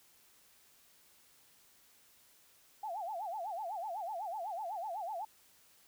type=tone with vibrato; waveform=sine; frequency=769 Hz; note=G5; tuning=33 cents flat; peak=-37 dBFS; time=2.83-5.25 s; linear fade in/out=5 ms; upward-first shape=sine; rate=8 Hz; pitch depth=240 cents each way; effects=white hiss -65 dBFS RMS until 5.87 s